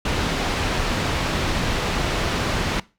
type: low-pass noise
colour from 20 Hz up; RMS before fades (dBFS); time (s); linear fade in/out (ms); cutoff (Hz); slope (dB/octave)
pink; -23; 0.05-2.8; 5; 4500; 12
effects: noise-tail reverb RT60 0.3 s tail -21 dB re dry